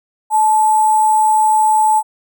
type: tone with sample-and-hold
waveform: sine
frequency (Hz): 866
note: A5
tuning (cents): -28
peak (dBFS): -9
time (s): 0.3-2.03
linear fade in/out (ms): 50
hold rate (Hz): 8820
effects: none